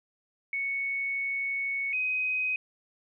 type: tone pair in turn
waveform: sine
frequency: 2217 / 2515 Hz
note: C#7 / D#7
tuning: 0 / +18 cents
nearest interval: major second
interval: 218 cents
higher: second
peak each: -28 / -26 dBFS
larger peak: second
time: 0.53-1.93 / 1.93-2.56 s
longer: first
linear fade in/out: 2 ms
effects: none